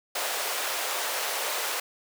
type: high-pass noise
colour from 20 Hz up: pink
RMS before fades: -30 dBFS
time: 0.15-1.8 s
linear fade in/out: 5 ms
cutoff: 510 Hz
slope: 24 dB/octave
effects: none